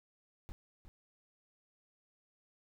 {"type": "noise with echo", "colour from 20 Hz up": "brown", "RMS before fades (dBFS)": -44, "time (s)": [0.49, 0.52], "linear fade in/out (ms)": 0, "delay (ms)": 360, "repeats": 1, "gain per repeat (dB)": -9, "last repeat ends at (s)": 0.88, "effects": []}